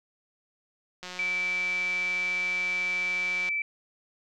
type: click train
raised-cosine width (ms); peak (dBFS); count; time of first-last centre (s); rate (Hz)
0.2; -22; 446; 1.03-3.489; 181
type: tone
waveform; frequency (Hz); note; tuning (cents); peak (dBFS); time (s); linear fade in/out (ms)
sine; 2319; D7; -22; -26; 1.19-3.62; 2
effects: none